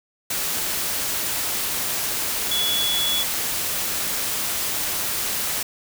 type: tone in noise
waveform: sine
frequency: 3393 Hz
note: G#7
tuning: 36 cents sharp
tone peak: -21 dBFS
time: 2.51-3.23 s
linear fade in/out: 5 ms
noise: white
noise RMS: -25 dBFS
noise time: 0.3-5.63 s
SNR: +1 dB
effects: none